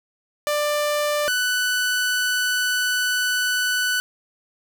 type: tone pair in turn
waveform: sawtooth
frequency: 592 / 1491.7 Hz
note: D5 / F#6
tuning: +14 / +14 cents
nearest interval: octave + major third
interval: 1600 cents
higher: second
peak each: -16 dBFS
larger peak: neither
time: 0.47-1.28 / 1.28-4 s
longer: second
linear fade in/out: 0 ms
effects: none